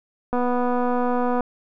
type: click train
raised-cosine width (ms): 1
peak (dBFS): -11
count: 266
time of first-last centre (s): 0.33-1.407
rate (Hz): 246
effects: none